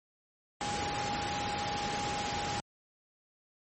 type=tone in noise; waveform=sine; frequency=823 Hz; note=G#5; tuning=16 cents flat; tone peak=-35 dBFS; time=0.61-2.6 s; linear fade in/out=0 ms; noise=pink; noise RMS=-35 dBFS; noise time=0.61-2.6 s; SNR=-3 dB; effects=high-pass 80 Hz 12 dB/octave + MP3 32 kbps